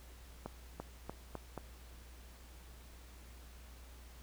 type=accelerating click train; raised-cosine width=1 ms; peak=-27 dBFS; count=5; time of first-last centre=0.46-1.577 s; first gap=340 ms; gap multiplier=0.87; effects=added 60 Hz sine -53 dBFS peak until 4.22 s + pink hiss -60 dBFS RMS until 4.22 s